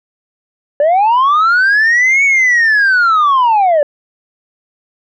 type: linear two-way sweep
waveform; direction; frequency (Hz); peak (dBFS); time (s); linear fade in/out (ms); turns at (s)
sine; up then down; 564 to 2246 to 564; -5; 0.8-3.83; 2; 2.24
effects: tanh soft clip ceiling -6 dBFS